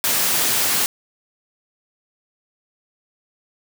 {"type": "high-pass noise", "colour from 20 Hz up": "white", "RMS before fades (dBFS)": -19, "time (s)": [0.04, 0.86], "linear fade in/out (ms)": 0, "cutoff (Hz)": 110, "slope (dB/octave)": 48, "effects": []}